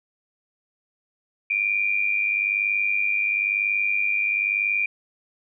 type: tone pair together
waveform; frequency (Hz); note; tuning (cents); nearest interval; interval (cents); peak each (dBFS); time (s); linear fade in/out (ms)
sine; 2349 / 2450; D7 / D#7; 0 / -27; minor second; 73; -23; 1.5-4.86; 5
effects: none